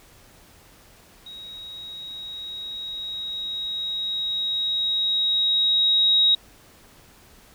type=tone with level ramp; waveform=sine; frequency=3799 Hz; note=A#7; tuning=32 cents sharp; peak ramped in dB=-37 to -14 dBFS; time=1.26-6.35 s; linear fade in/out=5 ms; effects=pink hiss -52 dBFS RMS until 7.54 s